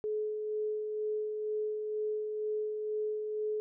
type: tone with tremolo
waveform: sine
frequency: 426.9 Hz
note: G#4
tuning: 48 cents sharp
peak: -30 dBFS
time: 0.04-3.6 s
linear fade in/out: 0 ms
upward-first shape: sine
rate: 2.1 Hz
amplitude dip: 35%
effects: none